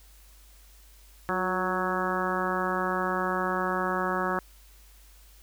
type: harmonic tone with a mistuned harmonic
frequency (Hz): 185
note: F#3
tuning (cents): 0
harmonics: 1 / 2 / 3 / 4 / 5 / 6 / 7 / 8 / 9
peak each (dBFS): -34 / -33 / -35 / -35 / -35 / -33 / -33 / -37 / -35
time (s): 1.29-4.39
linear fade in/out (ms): 0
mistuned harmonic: 2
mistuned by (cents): -35
effects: added 50 Hz sine -52 dBFS peak until 5.42 s + white hiss -58 dBFS RMS until 5.42 s